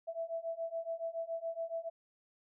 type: beating tone pair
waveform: sine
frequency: 658 / 665.1 Hz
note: E5 / E5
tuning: -3 / +15 cents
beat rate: 7.1 Hz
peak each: -40 / -39 dBFS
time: 0.07-1.9 s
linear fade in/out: 20 ms
effects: none